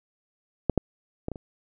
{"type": "clicks", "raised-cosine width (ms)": 2, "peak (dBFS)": [-7, -7, -16, -20, -26], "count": 5, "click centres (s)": [0.697, 0.777, 1.284, 1.317, 1.358], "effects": []}